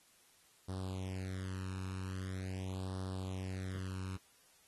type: tone with flanger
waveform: sawtooth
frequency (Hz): 94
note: F#2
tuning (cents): +28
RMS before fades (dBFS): -41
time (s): 0.68-4.17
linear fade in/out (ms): 10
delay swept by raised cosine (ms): 0.21 to 0.76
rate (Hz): 0.43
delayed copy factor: +0.85
effects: white hiss -67 dBFS RMS until 4.67 s + AAC 32 kbps